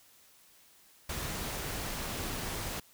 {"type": "noise", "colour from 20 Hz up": "pink", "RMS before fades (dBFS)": -37, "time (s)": [1.09, 2.8], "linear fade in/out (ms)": 5, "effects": ["white hiss -61 dBFS RMS until 2.93 s"]}